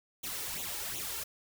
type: noise with flanger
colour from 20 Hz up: white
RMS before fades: -38 dBFS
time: 0.23-1.24 s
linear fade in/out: 10 ms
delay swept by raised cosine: 0.29 to 2.29 ms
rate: 2.7 Hz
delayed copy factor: +0.75
effects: none